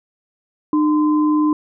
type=tone pair together; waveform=sine; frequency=303 / 1028.6 Hz; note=D#4 / C6; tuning=-46 / -30 cents; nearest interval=octave + major sixth; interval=2116 cents; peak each=-13 / -23 dBFS; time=0.73-1.53 s; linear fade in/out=2 ms; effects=none